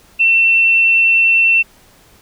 sine tone, 2695 Hz, E7, 38 cents sharp, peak -8 dBFS, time 0.19-1.63 s, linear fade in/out 20 ms, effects pink hiss -48 dBFS RMS until 2.21 s

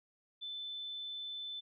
sine tone, 3520 Hz, A7, in tune, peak -40 dBFS, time 0.41-1.61 s, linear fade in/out 20 ms, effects none

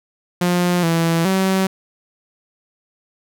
sawtooth tone with pitch steps, 177.1 / 166 / 190.3 Hz, F3 / E3 / F#3, +24 / +12 / +49 cents, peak -11 dBFS, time 0.41-1.67 s, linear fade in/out 5 ms, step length 420 ms, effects none

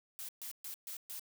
blue noise bursts, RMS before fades -44 dBFS, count 5, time 0.19-1.195 s, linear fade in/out 0 ms, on 97 ms, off 130 ms, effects none

